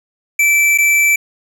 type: tone with dropouts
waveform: square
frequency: 2325 Hz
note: D7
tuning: 18 cents flat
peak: -10 dBFS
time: 0.39-1.16 s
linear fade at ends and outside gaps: 5 ms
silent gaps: 0.777-0.784 s
effects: none